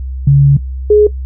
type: tone pair in turn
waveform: sine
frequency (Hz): 140 / 419.5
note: C#3 / G#4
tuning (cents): +18 / +17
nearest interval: octave + perfect fifth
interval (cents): 1899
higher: second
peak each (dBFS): -3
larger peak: neither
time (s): 0.27-0.57 / 0.9-1.07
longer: first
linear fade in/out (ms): 5
effects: noise-tail reverb RT60 0.1 s tail -17 dB re dry + added 65 Hz sine -18 dBFS peak until 1.25 s